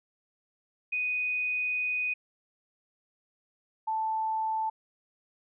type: tone pair in turn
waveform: sine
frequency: 2489 / 880 Hz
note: D#7 / A5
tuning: 0 / 0 cents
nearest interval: octave + tritone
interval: 1800 cents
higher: first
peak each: -27 dBFS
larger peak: neither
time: 0.92-2.14 / 3.87-4.7 s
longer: first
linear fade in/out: 10 ms
effects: none